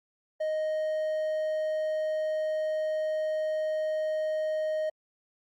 triangle tone, 622.3 Hz, D#5, in tune, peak -25 dBFS, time 0.4-4.9 s, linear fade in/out 10 ms, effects Opus 48 kbps

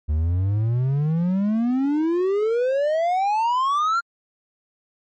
triangle exponential sweep, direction up, 73.1 to 1407 Hz, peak -16 dBFS, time 0.08-4.01 s, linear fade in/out 20 ms, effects MP3 32 kbps

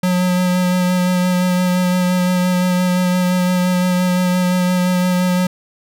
square tone with vibrato, 181.1 Hz, F#3, 37 cents flat, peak -14 dBFS, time 0.03-5.47 s, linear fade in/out 5 ms, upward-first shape sine, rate 5.8 Hz, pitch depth 14 cents each way, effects none

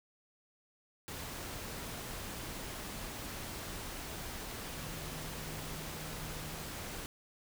sine tone in noise, 155.56 Hz, D#3, in tune, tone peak -48 dBFS, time 4.76-6.66 s, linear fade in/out 0 ms, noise pink, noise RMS -43 dBFS, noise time 1.08-7.06 s, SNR -8 dB, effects none

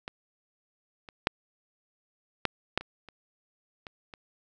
clicks, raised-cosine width 0.3 ms, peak -20 / -28 / -6 / -8 / -9 / -25 / -30 / -25 / -27 dBFS, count 9, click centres 0.079 / 1.088 / 1.271 / 2.453 / 2.776 / 2.81 / 3.087 / 3.868 / 4.138 s, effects none

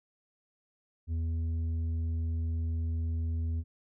triangle tone with tanh clipping, 82 Hz, E2, 9 cents flat, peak -30 dBFS, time 1.07-3.64 s, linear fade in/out 50 ms, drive 10 dB, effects none

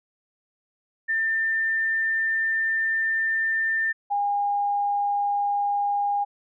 sine tone pair in turn, 1794 / 812.6 Hz, A6 / G#5, +33 / -38 cents, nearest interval octave + major second, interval 1371 cents, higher first, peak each -21 dBFS, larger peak neither, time 1.08-3.93 / 4.1-6.25 s, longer first, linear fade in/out 20 ms, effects none

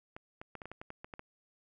clicks, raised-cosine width 0.5 ms, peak -29 dBFS, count 11, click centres 0.165 / 0.415 / 0.553 / 0.618 / 0.656 / 0.716 / 0.815 / 0.904 / 1.045 / 1.138 / 1.194 s, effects none

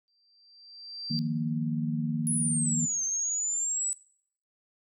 sine tone with exponential growth, 4699 Hz, D8, in tune, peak -30 dBFS, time 0.08-1.19 s, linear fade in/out 0 ms, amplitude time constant 240 ms
sine chord, Eb suspended second, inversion none, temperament equal, 155.56 / 174.61 / 233.1 Hz, Eb3 / F3 / Bb3, 0 / 0 / 0 cents, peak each -30 / -36 / -30 dBFS, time 1.1-2.86 s, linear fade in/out 10 ms
sine exponential two-way sweep, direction down then up, 10548 to 6272 to 7950 Hz, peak -27 dBFS, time 2.27-3.93 s, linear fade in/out 0 ms, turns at 3.03 s
effects noise-tail reverb RT60 0.6 s tail -20 dB re dry

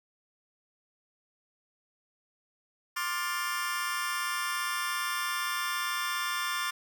sawtooth chord, D minor seventh, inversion third, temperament just, 1057.2 / 1174.7 / 1409.6 / 1762 Hz, C6 / D6 / F6 / A6, +18 / 0 / +16 / +2 cents, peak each -32 dBFS, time 2.96-6.71 s, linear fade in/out 10 ms, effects none

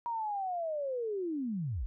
sine linear sweep, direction down, 956 to 41.2 Hz, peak -32 dBFS, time 0.06-1.86 s, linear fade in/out 0 ms, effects none

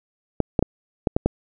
clicks, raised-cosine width 2 ms, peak -4 dBFS, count 6, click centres 0.403 / 0.592 / 0.626 / 1.072 / 1.165 / 1.26 s, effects none

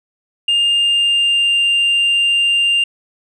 sine tone with pitch glide, 2812 to 2794 Hz, F7 to F7, +11 to 0 cents, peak -9 dBFS, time 0.48-2.84 s, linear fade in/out 5 ms, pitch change -11 cents, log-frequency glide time 0.61-1.59 s, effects tanh soft clip ceiling -10 dBFS

